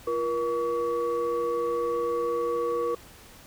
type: tone cluster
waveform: sine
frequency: 343.7 / 477 / 1134 Hz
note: F4 / A#4 / C#6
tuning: -28 / +40 / +39 cents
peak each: -33 / -25 / -31 dBFS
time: 0.07-2.95 s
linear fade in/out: 5 ms
effects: tanh soft clip ceiling -18 dBFS + pink hiss -50 dBFS RMS until 3.46 s